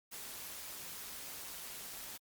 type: noise with amplitude modulation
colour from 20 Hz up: white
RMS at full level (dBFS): -44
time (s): 0.11-2.18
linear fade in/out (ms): 20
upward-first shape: sine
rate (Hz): 198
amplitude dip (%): 55
effects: Opus 48 kbps